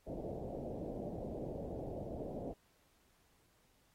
white low-pass noise, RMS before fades -43 dBFS, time 0.06-2.54 s, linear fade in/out 20 ms, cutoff 670 Hz, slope 48 dB/octave, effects pink hiss -73 dBFS RMS until 3.94 s + AAC 48 kbps

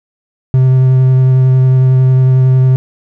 triangle tone with vibrato, 129.8 Hz, C3, 13 cents flat, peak -3 dBFS, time 0.54-2.76 s, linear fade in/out 0 ms, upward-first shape sine, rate 11 Hz, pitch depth 11 cents each way, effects none

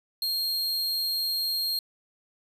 45% pulse tone, 4228 Hz, C8, 17 cents sharp, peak -25 dBFS, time 0.22-1.79 s, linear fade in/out 2 ms, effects resampled to 32000 Hz + 11-bit

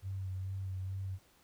sine tone with vibrato, 95 Hz, F#2, 46 cents sharp, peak -36 dBFS, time 0.02-1.19 s, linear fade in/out 50 ms, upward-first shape sine, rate 2.3 Hz, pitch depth 27 cents each way, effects pink hiss -66 dBFS RMS until 1.43 s

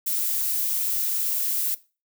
violet noise, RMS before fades -25 dBFS, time 0.06-1.75 s, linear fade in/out 10 ms, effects noise-tail reverb RT60 0.3 s tail -18 dB re dry

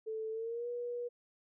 sine tone with pitch glide, 440 to 482.6 Hz, A4 to B4, 0 to -40 cents, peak -36 dBFS, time 0.06-1.09 s, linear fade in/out 20 ms, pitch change +160 cents, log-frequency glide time 0.31-0.68 s, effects none

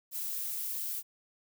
violet noise, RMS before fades -36 dBFS, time 0.11-1.03 s, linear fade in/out 50 ms, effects none

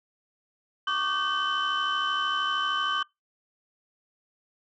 sine tone cluster, 1124 / 1197 / 1542 / 3043 Hz, C#6 / D6 / G6 / F#7, +24 / +33 / -29 / +48 cents, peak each -29 dBFS, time 0.87-3.03 s, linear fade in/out 5 ms, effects noise-tail reverb RT60 0.2 s tail -25 dB re dry + tanh soft clip ceiling -19 dBFS

